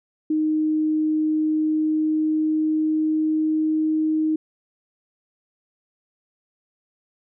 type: tone with pitch glide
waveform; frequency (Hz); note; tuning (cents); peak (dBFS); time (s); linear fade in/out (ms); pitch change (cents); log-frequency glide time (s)
sine; 310 to 312.5; D#4 to D#4; -6 to +8; -18; 0.3-4.36; 5; +14; 1.24-3.96
effects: none